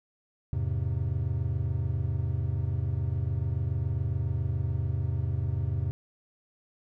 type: chord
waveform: triangle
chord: E augmented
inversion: none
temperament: equal with one note detuned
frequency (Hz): 83.46 / 103.83 / 130.81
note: E2 / G#2 / B#2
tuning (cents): +22 / 0 / 0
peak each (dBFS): -29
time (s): 0.53-5.91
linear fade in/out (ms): 0
effects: none